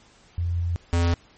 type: tone pair in turn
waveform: sine / square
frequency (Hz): 86.2 / 85.51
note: F2 / F2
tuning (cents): -22 / -36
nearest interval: unison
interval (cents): 14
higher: first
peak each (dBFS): -22 / -19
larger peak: second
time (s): 0.38-0.76 / 0.93-1.14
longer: first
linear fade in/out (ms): 0
effects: pink hiss -55 dBFS RMS until 1.37 s + MP3 32 kbps